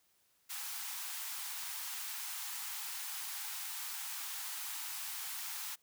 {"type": "high-pass noise", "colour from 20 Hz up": "white", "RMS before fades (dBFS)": -42, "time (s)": [0.49, 5.76], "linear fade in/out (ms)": 20, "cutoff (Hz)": 760, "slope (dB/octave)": 96, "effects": ["white hiss -73 dBFS RMS until 5.82 s"]}